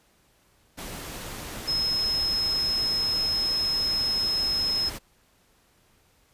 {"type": "tone in noise", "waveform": "sine", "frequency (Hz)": 5160, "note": "E8", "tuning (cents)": -38, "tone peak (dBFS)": -23, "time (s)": [1.67, 4.9], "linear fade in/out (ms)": 20, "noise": "pink", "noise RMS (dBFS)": -37, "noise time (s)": [0.77, 4.99], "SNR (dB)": 11, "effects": ["pink hiss -63 dBFS RMS until 6.33 s", "resampled to 32000 Hz"]}